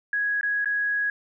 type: tone with dropouts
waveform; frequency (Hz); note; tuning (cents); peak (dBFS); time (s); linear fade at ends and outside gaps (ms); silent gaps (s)
sine; 1663; G#6; +2; -22; 0.13-1.1; 2; 0.411-0.431 / 0.646-0.657
effects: none